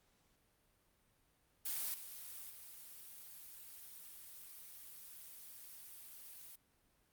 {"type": "noise with level steps", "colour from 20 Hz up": "blue", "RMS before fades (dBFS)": [-40, -50, -54], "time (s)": [1.65, 6.56], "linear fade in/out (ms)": 10, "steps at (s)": [1.94, 2.5], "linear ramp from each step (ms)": 2, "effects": ["pink hiss -75 dBFS RMS until 7.12 s", "Opus 48 kbps"]}